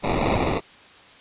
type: noise with sample-and-hold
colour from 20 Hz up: white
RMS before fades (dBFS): -22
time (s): 0.02-0.61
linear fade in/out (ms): 50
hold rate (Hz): 1575
effects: white hiss -48 dBFS RMS until 1.2 s + resampled to 8000 Hz